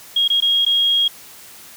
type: tone with dropouts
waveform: sine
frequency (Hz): 3273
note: G#7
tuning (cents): -26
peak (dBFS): -13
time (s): 0.16-1.08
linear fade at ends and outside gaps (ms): 5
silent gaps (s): 0.279-0.3 / 0.404-0.422 / 0.651-0.663
effects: white hiss -41 dBFS RMS until 1.76 s + high-pass 60 Hz 12 dB/octave